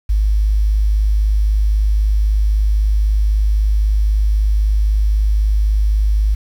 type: tone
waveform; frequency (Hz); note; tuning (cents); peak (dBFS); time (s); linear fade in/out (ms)
sine; 51.91; G#1; 0; -11; 0.09-6.35; 10
effects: 7-bit